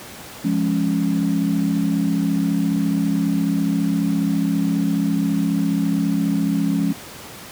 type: chord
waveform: sine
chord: Db major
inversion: first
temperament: just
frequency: 173.24 / 207.9 / 277.2 Hz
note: F3 / Ab3 / Db4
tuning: -14 / +2 / 0 cents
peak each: -21 dBFS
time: 0.44-6.93 s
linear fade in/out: 10 ms
effects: pink hiss -37 dBFS RMS until 7.51 s + high-pass 100 Hz 12 dB/octave